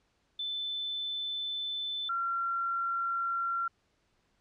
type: tone pair in turn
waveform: sine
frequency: 3520 / 1369.7 Hz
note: A7 / F6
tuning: 0 / -34 cents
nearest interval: octave + major third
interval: 1634 cents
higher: first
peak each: -32 / -29 dBFS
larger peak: second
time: 0.39-2.09 / 2.09-3.68 s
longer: first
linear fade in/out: 5 ms
effects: pink hiss -73 dBFS RMS until 4.4 s + low-pass 6000 Hz 12 dB/octave